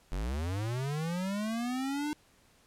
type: linear sweep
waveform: square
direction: up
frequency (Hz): 41.2 to 304.6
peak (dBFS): -32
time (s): 0.12-2.13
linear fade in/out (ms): 0
effects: pink hiss -64 dBFS RMS until 2.66 s + low-pass 12000 Hz 12 dB/octave